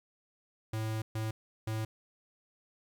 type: tone bursts at uneven times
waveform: square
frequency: 110 Hz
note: A2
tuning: in tune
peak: -33 dBFS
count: 3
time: 0.73-1.02 / 1.15-1.31 / 1.67-1.85 s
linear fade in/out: 5 ms
effects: 12-bit